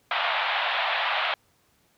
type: band-pass noise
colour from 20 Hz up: pink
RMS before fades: -26 dBFS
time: 0.11-1.34 s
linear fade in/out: 2 ms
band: 650 to 3700 Hz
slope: 48 dB/octave
effects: pink hiss -65 dBFS RMS until 1.97 s + high-pass 60 Hz 12 dB/octave